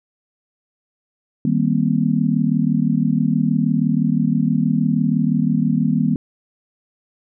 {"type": "chord", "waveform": "sine", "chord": "C minor seventh", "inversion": "first", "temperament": "just", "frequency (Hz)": [156.98, 196.22, 235.5, 261.6], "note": ["Eb3", "G3", "Bb3", "C4"], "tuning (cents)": [16, 2, 18, 0], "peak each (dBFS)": [-20, -20, -19, -23], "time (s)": [1.45, 6.16], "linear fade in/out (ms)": 2, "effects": []}